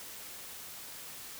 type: silence
effects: white hiss -46 dBFS RMS until 1.39 s